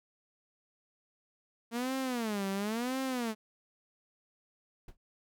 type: tone with vibrato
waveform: sawtooth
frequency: 227 Hz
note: A#3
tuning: 46 cents flat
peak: -28 dBFS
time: 1.71-3.35 s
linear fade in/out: 50 ms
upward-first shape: sine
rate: 0.96 Hz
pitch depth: 270 cents each way
type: noise with exponential decay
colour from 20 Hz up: brown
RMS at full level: -37 dBFS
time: 4.88-4.97 s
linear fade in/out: 5 ms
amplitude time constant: 19 ms
effects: none